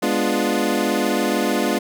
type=chord; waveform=25% pulse; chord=G# diminished seventh; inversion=none; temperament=equal; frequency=207.7 / 246.9 / 293.7 / 349.2 Hz; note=G#3 / B3 / D4 / F4; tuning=0 / 0 / 0 / 0 cents; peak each=-20 dBFS; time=0.02-1.79 s; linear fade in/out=10 ms; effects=none